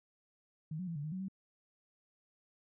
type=tone with pitch steps; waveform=sine; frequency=156.3 / 184 / 167.3 / 144.6 / 154.3 / 186.6 / 191.6 Hz; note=D#3 / F#3 / E3 / D3 / D#3 / F#3 / G3; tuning=+8 / -9 / +26 / -27 / -14 / +15 / -39 cents; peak=-37 dBFS; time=0.71-1.284 s; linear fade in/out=5 ms; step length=82 ms; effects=none